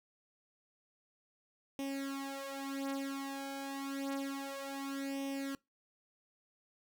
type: tone with flanger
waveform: sawtooth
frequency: 274.5 Hz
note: C#4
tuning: 17 cents flat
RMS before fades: -40 dBFS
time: 1.79-5.55 s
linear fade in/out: 0 ms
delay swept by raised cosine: 0.34 to 4.94 ms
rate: 0.29 Hz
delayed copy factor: +0.85
effects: noise-tail reverb RT60 0.2 s tail -23 dB re dry